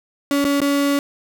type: tone with dropouts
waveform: 35% pulse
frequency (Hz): 282.8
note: C#4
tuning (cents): +35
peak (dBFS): -14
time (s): 0.31-0.99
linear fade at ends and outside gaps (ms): 1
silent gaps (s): 0.443-0.449 / 0.604-0.616
effects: none